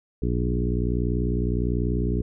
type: harmonic tone with a mistuned harmonic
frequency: 60 Hz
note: B1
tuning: 49 cents flat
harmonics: 1 / 2 / 3 / 4 / 5 / 6 / 7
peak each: -25 / -28 / -30 / -31 / -32 / -33 / -33 dBFS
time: 0.22-2.22 s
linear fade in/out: 5 ms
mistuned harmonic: 1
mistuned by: -40 cents
effects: none